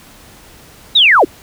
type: linear sweep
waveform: sine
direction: down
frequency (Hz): 3947 to 234.3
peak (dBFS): -5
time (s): 0.95-1.25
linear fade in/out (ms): 10
effects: pink hiss -41 dBFS RMS until 1.42 s